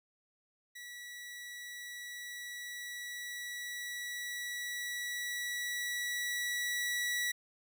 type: tone with level ramp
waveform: sawtooth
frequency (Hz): 1942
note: B6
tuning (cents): -30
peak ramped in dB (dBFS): -42 to -28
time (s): 0.75-7.32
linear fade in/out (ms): 10
effects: none